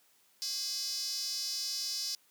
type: tone with high-pass filter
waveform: square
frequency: 230.9 Hz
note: A#3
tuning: 16 cents flat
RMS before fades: -36 dBFS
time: 0.42-2.15 s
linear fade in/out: 0 ms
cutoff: 5000 Hz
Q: 6.4
effects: white hiss -67 dBFS RMS until 2.3 s + high-pass 150 Hz 12 dB/octave